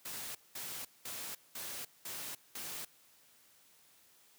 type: noise bursts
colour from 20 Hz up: white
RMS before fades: -43 dBFS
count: 6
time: 0.05-2.85 s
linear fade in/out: 5 ms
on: 300 ms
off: 200 ms
effects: white hiss -65 dBFS RMS until 4.38 s + high-pass 80 Hz 12 dB/octave